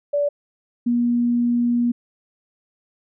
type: tone pair in turn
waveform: sine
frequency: 578 / 239.6 Hz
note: D5 / A#3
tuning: -28 / +48 cents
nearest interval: octave + minor third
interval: 1524 cents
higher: first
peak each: -17 / -16 dBFS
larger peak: second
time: 0.13-0.29 / 0.86-1.92 s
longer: second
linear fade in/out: 10 ms
effects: none